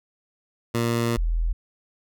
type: tone pair in turn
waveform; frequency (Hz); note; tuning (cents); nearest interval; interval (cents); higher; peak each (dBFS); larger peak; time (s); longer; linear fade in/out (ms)
15% pulse / sine; 117.2 / 41.35; A#2 / E1; +10 / +6; octave + tritone; 1804; first; -15 / -20; first; 0.74-1.17 / 1.17-1.53; first; 10
effects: none